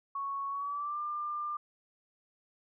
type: tone with pitch glide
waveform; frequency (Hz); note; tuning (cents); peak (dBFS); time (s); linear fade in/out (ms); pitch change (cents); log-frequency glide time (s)
sine; 1108.7 to 1195.2; C#6 to D6; 0 to +30; -33; 0.15-1.57; 5; +130; 0.49-1
effects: none